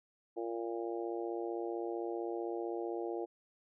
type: harmonic tone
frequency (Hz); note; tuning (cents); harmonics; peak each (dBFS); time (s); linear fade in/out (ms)
115.6; A#2; -14; 3 / 4 / 5 / 6 / 7; -38 / -41 / -46 / -46 / -47; 0.36-3.26; 20
effects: none